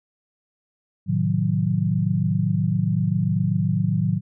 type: chord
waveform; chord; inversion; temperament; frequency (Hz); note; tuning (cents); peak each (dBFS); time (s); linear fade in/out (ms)
sine; A diminished seventh; none; equal with one note detuned; 110 / 130.81 / 155.56 / 183.19; A2 / C3 / Eb3 / Gb3; 0 / 0 / 0 / -17; -24 / -28 / -23 / -23; 1.06-4.21; 50
effects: none